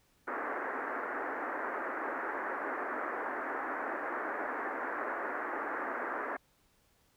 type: band-pass noise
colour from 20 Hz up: white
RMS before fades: -37 dBFS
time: 0.27-6.37 s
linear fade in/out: 10 ms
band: 260 to 1800 Hz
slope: 48 dB/octave
effects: pink hiss -70 dBFS RMS until 7.16 s